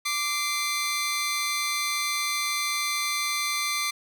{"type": "tone pair together", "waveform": "15% pulse", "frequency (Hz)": [1174.7, 2071], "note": ["D6", "C7"], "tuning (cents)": [0, -18], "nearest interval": "minor seventh", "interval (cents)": 982, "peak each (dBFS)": -22, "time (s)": [0.05, 3.91], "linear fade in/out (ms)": 10, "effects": []}